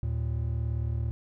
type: tone pair together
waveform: triangle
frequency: 75.95 / 113.8 Hz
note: D#2 / A#2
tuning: -41 / -41 cents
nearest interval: perfect fifth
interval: 700 cents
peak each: -28 dBFS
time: 0.03-1.11 s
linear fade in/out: 0 ms
effects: none